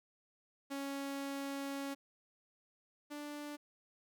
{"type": "tone pair in turn", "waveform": "sawtooth", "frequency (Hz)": [277.2, 293.7], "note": ["C#4", "D4"], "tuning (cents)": [0, 0], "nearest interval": "minor second", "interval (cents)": 100, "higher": "second", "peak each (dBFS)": [-35, -39], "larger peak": "first", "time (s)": [[0.7, 1.95], [3.1, 3.57]], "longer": "first", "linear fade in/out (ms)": 20, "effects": []}